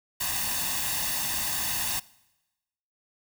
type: noise with comb filter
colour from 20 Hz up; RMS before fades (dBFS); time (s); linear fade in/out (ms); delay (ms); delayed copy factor
white; -29; 0.2-2; 10; 1.1; +0.7
effects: noise-tail reverb RT60 1.0 s tail -22 dB re dry